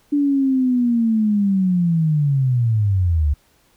sine linear sweep, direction down, 292 to 69.3 Hz, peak -14 dBFS, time 0.12-3.34 s, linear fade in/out 10 ms, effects pink hiss -58 dBFS RMS until 3.76 s

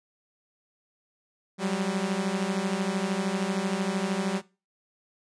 sawtooth beating tone pair, 185 / 198 Hz, F#3 / G3, 0 / +18 cents, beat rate 13 Hz, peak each -25 dBFS, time 1.58-4.42 s, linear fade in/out 50 ms, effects noise-tail reverb RT60 0.3 s tail -20 dB re dry + resampled to 22050 Hz

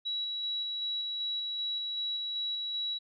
sine tone with tremolo, 3900 Hz, B7, 23 cents flat, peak -28 dBFS, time 0.05-2.99 s, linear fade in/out 20 ms, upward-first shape square, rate 2.6 Hz, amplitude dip 30%, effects tanh soft clip ceiling -29 dBFS + MP3 32 kbps

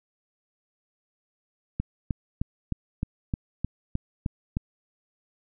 click train, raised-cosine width 5 ms, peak -14 dBFS, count 10, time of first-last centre 1.8-4.569 s, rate 3.25 Hz, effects none

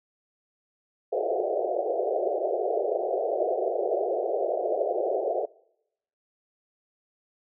white band-pass noise, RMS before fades -27 dBFS, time 1.12-5.46 s, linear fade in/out 10 ms, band 360 to 720 Hz, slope 96 dB/octave, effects noise-tail reverb RT60 0.8 s tail -23 dB re dry

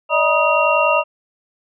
sine tone cluster, 585 / 635 / 960 / 1247 / 2751 Hz, D5 / D#5 / B5 / D#6 / F7, -7 / +35 / -49 / +3 / -27 cents, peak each -19 dBFS, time 0.09-1.04 s, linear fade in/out 50 ms, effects none

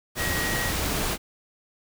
sine tone in noise, 1899 Hz, A#6, 32 cents sharp, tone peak -29 dBFS, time 0.16-0.73 s, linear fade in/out 50 ms, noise pink, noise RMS -27 dBFS, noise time 0.15-1.18 s, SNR -5 dB, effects none

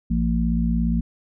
harmonic tone, 57.2 Hz, A#1, 32 cents flat, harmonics 1 / 3 / 4, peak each -22 / -23 / -23 dBFS, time 0.1-1.01 s, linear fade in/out 10 ms, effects none

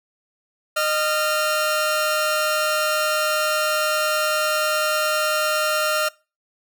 sawtooth tone pair together, 614.9 / 1386 Hz, D#5 / F6, -21 / -14 cents, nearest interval octave + major second, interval 1407 cents, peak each -18 dBFS, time 0.76-6.09 s, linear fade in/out 10 ms, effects noise-tail reverb RT60 0.3 s tail -22 dB re dry

